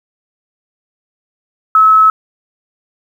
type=tone; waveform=sine; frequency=1294 Hz; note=E6; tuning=32 cents flat; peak=-4 dBFS; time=1.75-2.1 s; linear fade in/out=2 ms; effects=7-bit